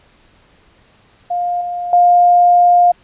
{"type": "tone with level steps", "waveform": "sine", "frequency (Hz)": 706, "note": "F5", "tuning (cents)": 19, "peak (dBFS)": [-15, -19, -6], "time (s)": [1.3, 2.92], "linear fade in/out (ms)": 10, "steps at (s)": [1.61, 1.93], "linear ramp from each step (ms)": 2, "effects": ["pink hiss -51 dBFS RMS until 3.03 s", "resampled to 8000 Hz"]}